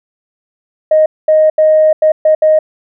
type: tone bursts at uneven times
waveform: sine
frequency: 622.3 Hz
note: D#5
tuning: in tune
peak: -4 dBFS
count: 6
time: 0.91-1.06 / 1.28-1.5 / 1.58-1.93 / 2.02-2.12 / 2.25-2.35 / 2.42-2.59 s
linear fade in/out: 5 ms
effects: tanh soft clip ceiling 0 dBFS